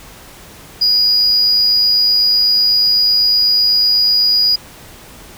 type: tone with amplitude modulation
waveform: sine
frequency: 4900 Hz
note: D#8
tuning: 27 cents flat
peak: -6 dBFS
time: 0.81-4.56 s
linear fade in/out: 10 ms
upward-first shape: sine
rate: 108 Hz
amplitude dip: 35%
effects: tanh soft clip ceiling -7 dBFS + pink hiss -38 dBFS RMS until 5.37 s

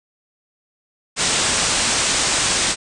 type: low-pass noise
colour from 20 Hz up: white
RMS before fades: -19 dBFS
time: 1.16-2.76 s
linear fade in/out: 50 ms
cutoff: 9000 Hz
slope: 96 dB/octave
effects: none

